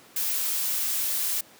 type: noise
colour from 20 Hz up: blue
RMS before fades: -27 dBFS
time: 0.16-1.41 s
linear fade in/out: 5 ms
effects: pink hiss -52 dBFS RMS until 1.59 s + high-pass 200 Hz 12 dB/octave